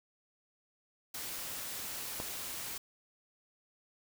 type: noise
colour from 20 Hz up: white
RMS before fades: -41 dBFS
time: 1.14-2.78 s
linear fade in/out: 5 ms
type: click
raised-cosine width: 1 ms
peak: -24 dBFS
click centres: 2.201 s
effects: none